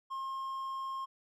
triangle tone, 1069 Hz, C6, 37 cents sharp, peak -34 dBFS, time 0.1-1.06 s, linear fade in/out 20 ms, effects none

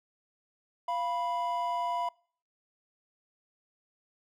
triangle tone pair together, 694 / 984 Hz, F5 / B5, -11 / -7 cents, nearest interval tritone, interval 604 cents, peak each -31 / -29 dBFS, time 0.88-2.09 s, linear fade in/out 5 ms, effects noise-tail reverb RT60 0.5 s tail -25 dB re dry

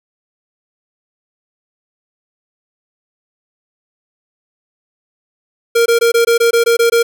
square tone bursts, 466.2 Hz, A#4, in tune, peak -9 dBFS, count 10, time 5.75-7.03 s, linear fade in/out 10 ms, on 110 ms, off 20 ms, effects none

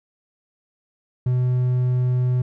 triangle tone, 125.5 Hz, B2, 28 cents sharp, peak -15 dBFS, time 1.26-2.42 s, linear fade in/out 5 ms, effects none

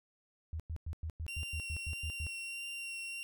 sine tone bursts, 80 Hz, D#2, 49 cents sharp, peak -36 dBFS, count 11, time 0.53-2.267 s, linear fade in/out 0 ms, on 67 ms, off 100 ms
40% pulse tone with vibrato, 2755 Hz, F7, 24 cents flat, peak -39 dBFS, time 1.28-3.23 s, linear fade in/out 0 ms, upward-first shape triangle, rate 1.6 Hz, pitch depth 16 cents each way
effects none

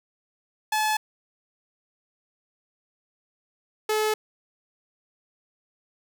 sawtooth tone pair in turn, 860 / 430 Hz, A5 / A4, -40 / -40 cents, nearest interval octave, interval 1200 cents, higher first, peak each -18 dBFS, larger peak neither, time 0.72-0.97 / 3.89-4.14 s, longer neither, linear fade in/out 5 ms, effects none

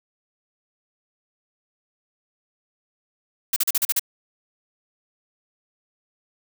blue noise bursts, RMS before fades -20 dBFS, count 7, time 3.53-3.995 s, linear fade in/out 5 ms, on 33 ms, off 39 ms, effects none

